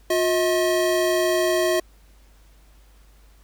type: tone pair together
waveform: square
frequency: 357.8 / 637.5 Hz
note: F4 / D#5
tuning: +42 / +42 cents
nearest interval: minor seventh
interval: 1000 cents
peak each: -22 dBFS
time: 0.1-1.8 s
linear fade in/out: 5 ms
effects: added 50 Hz sine -50 dBFS peak until 3.43 s + pink hiss -59 dBFS RMS until 3.43 s